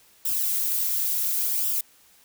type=noise with flanger; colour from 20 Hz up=violet; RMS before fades=-25 dBFS; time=0.25-1.81 s; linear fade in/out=5 ms; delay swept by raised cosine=0.46 to 3.66 ms; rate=0.7 Hz; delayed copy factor=-0.6; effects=white hiss -57 dBFS RMS until 2.24 s